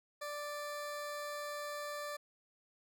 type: tone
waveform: 20% pulse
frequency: 587.3 Hz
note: D5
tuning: in tune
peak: -35 dBFS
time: 0.21-2.17 s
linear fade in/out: 10 ms
effects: none